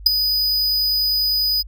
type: tone with ADSR envelope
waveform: square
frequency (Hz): 4975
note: D#8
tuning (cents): -1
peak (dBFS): -5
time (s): 0.06-1.63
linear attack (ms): 8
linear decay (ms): 6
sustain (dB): -12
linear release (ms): 25
effects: added 50 Hz sine -34 dBFS peak until 1.67 s